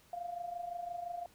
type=tone with amplitude modulation; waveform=sine; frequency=698.5 Hz; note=F5; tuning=in tune; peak=-35 dBFS; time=0.13-1.26 s; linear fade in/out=2 ms; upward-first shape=sine; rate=25.8 Hz; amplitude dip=70%; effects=pink hiss -64 dBFS RMS until 1.34 s